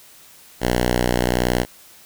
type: tone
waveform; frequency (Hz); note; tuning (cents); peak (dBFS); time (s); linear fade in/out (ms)
5% pulse; 61; B1; -21; -6; 0.6-1.66; 50
effects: white hiss -47 dBFS RMS until 2.05 s